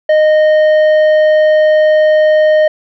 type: tone with tanh clipping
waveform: sine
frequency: 617 Hz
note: D#5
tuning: 15 cents flat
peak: -7 dBFS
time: 0.09-2.68 s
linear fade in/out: 5 ms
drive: 8 dB
effects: none